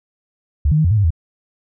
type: tone with pitch steps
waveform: sine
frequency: 72.5 / 152.3 / 156.3 / 87.1 / 109.4 / 101.4 / 81.4 Hz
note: D2 / D#3 / D#3 / F2 / A2 / G#2 / E2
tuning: -22 / -37 / +8 / -4 / -9 / -41 / -21 cents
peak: -11 dBFS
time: 0.65-1.105 s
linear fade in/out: 5 ms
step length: 65 ms
effects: none